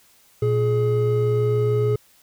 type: tone pair together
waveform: triangle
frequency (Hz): 118.22 / 421.3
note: A#2 / G#4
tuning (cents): +25 / +25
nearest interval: octave + minor seventh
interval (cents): 2200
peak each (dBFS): -18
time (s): 0.42-1.96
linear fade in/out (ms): 5
effects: white hiss -56 dBFS RMS until 2.22 s